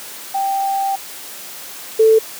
sine tone pair in turn, 784 / 442.2 Hz, G5 / A4, 0 / +9 cents, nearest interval minor seventh, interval 991 cents, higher first, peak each -16 / -7 dBFS, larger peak second, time 0.34-0.96 / 1.99-2.19 s, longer first, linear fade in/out 10 ms, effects white hiss -33 dBFS RMS until 2.39 s + high-pass 200 Hz 12 dB/octave

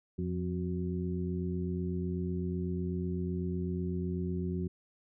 harmonic tone with a mistuned harmonic, 88 Hz, F2, 14 cents sharp, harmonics 1 / 2 / 3 / 4, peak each -36 / -34 / -42 / -39 dBFS, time 0.18-4.68 s, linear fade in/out 10 ms, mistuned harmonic 4, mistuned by +70 cents, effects none

